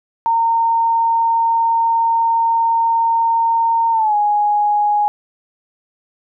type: tone with pitch glide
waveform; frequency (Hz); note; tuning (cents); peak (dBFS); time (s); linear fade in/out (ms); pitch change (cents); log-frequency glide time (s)
sine; 917 to 831.2; A#5 to G#5; -29 to +1; -12; 0.26-5.08; 0; -170; 3.92-4.15
effects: none